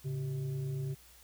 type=tone with frequency modulation; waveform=sine; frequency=138.4 Hz; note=C#3; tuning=2 cents flat; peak=-33 dBFS; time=0.04-0.95 s; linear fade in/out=20 ms; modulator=248 Hz; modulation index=0.51; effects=added 60 Hz sine -62 dBFS peak until 1.23 s + white hiss -59 dBFS RMS until 1.23 s